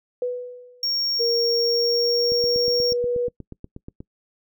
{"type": "tone with exponential decay", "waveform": "sine", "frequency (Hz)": 493.9, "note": "B4", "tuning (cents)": 0, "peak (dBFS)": -20, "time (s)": [0.22, 1.01], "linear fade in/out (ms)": 2, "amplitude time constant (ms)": 170}
{"type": "tone", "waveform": "triangle", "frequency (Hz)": 5540, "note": "F8", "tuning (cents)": -15, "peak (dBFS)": -20, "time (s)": [0.83, 2.93], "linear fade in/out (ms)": 2}
{"type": "tone with pitch glide", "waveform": "sine", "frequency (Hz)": [466.2, 486], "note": ["A#4", "B4"], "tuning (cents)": [0, -28], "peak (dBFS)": -20, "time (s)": [1.19, 3.29], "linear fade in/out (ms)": 20, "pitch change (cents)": 72, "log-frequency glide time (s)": [1.58, 3.06]}
{"type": "click train", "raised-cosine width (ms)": 3, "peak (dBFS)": -23, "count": 15, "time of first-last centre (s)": [2.32, 4.005], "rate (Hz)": 8.31}
{"effects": ["noise-tail reverb RT60 0.1 s tail -24 dB re dry"]}